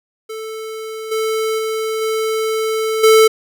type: tone with level steps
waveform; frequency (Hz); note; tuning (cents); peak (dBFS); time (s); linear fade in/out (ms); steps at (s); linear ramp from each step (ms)
square; 440; A4; 0; -26 / -17 / -19 / -17 / -7; 0.29-3.28; 10; 1.11 / 1.58 / 2.01 / 3.03; 10
effects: none